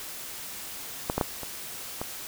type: clicks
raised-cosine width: 1 ms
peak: -11 / -11 / -9 / -22 / -17 dBFS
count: 5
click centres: 1.099 / 1.18 / 1.212 / 1.433 / 2.015 s
effects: white hiss -39 dBFS RMS until 2.27 s